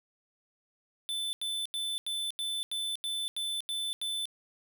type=tone bursts; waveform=square; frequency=3520 Hz; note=A7; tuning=in tune; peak=-32 dBFS; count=10; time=1.09-4.255 s; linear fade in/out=0 ms; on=240 ms; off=85 ms; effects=none